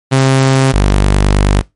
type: tone pair in turn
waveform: sawtooth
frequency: 133.4 / 49.42 Hz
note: C3 / G1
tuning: +34 / +15 cents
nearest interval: octave + perfect fourth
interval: 1719 cents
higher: first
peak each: -3 dBFS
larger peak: neither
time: 0.11-0.73 / 0.73-1.62 s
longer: second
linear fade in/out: 20 ms
effects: noise-tail reverb RT60 0.2 s tail -21 dB re dry + MP3 48 kbps